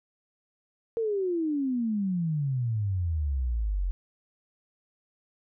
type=exponential sweep; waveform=sine; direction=down; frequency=466.2 to 43.13 Hz; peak=-25 dBFS; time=0.97-3.91 s; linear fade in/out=0 ms; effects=none